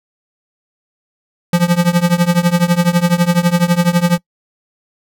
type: tone with tremolo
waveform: square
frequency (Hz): 174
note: F3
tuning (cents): -6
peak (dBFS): -7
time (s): 1.53-4.18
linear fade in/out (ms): 2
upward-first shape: triangle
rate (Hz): 12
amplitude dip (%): 95
effects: noise-tail reverb RT60 0.1 s tail -23 dB re dry